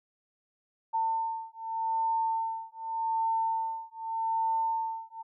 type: beating tone pair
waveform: sine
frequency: 899 / 899.84 Hz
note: A5 / A5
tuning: +37 / +39 cents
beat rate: 0.84 Hz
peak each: -31 / -31 dBFS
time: 0.93-5.23 s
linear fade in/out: 20 ms
effects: none